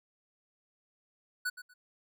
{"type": "tone with echo", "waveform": "square", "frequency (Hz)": 1481, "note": "F#6", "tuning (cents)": 1, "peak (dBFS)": -31, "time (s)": [1.45, 1.5], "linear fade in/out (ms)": 10, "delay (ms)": 120, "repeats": 2, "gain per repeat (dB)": -13, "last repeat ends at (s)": 1.74, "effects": []}